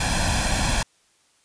pink noise with comb filter, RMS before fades -22 dBFS, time 0-0.83 s, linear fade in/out 5 ms, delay 1.2 ms, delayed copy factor +0.75, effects white hiss -62 dBFS RMS until 1.44 s + resampled to 22050 Hz

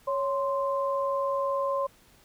sine tone pair together, 554.4 / 1043.8 Hz, C#5 / C6, 0 / -4 cents, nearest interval major seventh, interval 1096 cents, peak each -27 / -29 dBFS, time 0.07-1.87 s, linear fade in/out 10 ms, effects pink hiss -59 dBFS RMS until 2.24 s

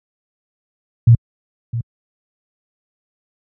sine tone with echo, 116.54 Hz, A#2, in tune, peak -4 dBFS, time 1.07-1.15 s, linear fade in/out 5 ms, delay 660 ms, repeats 1, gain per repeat -14 dB, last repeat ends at 1.81 s, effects high-pass 60 Hz 12 dB/octave

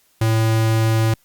square tone, 111.7 Hz, A2, 27 cents sharp, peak -15 dBFS, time 0.21-1.14 s, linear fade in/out 5 ms, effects white hiss -59 dBFS RMS until 1.24 s + Opus 48 kbps

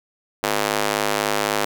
square tone with high-pass filter, 51.91 Hz, G#1, in tune, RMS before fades -22 dBFS, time 0.43-1.65 s, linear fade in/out 5 ms, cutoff 490 Hz, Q 0.75, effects none

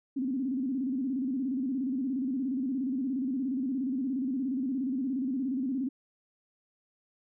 sine tone with vibrato, 261.6 Hz, C4, in tune, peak -28 dBFS, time 0.16-5.89 s, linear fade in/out 10 ms, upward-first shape square, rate 17 Hz, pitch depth 100 cents each way, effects none

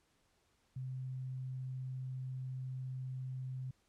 sine tone, 129.6 Hz, C3, 16 cents flat, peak -39 dBFS, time 0.76-3.71 s, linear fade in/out 5 ms, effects pink hiss -75 dBFS RMS until 3.88 s + low-pass 10000 Hz 12 dB/octave

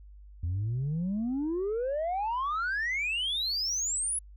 sine exponential sweep, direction up, 81.4 to 10548 Hz, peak -26 dBFS, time 0.43-4.19 s, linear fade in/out 5 ms, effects tanh soft clip ceiling -26 dBFS + added 50 Hz sine -47 dBFS peak until 4.36 s

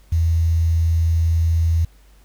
sine tone with quantisation, 82.41 Hz, E2, in tune, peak -14 dBFS, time 0.12-1.85 s, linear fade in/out 5 ms, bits 7, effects added 50 Hz sine -47 dBFS peak until 2.24 s + pink hiss -57 dBFS RMS until 2.24 s

